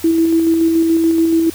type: tone with tremolo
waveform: sine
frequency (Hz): 328.3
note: E4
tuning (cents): -7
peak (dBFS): -9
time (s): 0.04-1.5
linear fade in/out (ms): 5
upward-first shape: square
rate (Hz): 7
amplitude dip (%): 25
effects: added 85 Hz sine -39 dBFS peak until 1.54 s + white hiss -34 dBFS RMS until 1.54 s